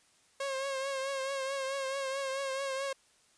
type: tone with vibrato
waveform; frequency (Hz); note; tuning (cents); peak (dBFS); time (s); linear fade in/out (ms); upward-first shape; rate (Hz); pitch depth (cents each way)
sawtooth; 541; C#5; -42; -29; 0.4-2.93; 5; triangle; 4.6; 52
effects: white hiss -66 dBFS RMS until 3.37 s + resampled to 22050 Hz